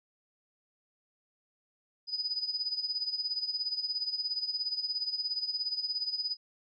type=tone with tremolo; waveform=sine; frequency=4978 Hz; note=D#8; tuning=in tune; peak=-28 dBFS; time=2.07-6.37 s; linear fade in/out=50 ms; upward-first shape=sine; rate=17 Hz; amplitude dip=75%; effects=none